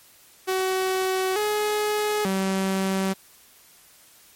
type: tone with pitch steps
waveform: sawtooth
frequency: 376.1 / 421 / 191.8 Hz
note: F#4 / G#4 / G3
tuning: +28 / +24 / -37 cents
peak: -18 dBFS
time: 0.47-3.14 s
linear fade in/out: 20 ms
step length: 890 ms
effects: white hiss -53 dBFS RMS until 4.35 s + MP3 64 kbps